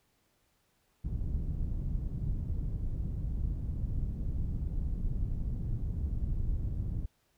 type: low-pass noise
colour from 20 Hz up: pink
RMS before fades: -33 dBFS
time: 1.04-7.06 s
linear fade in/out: 10 ms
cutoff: 120 Hz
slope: 12 dB/octave
effects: pink hiss -73 dBFS RMS until 7.37 s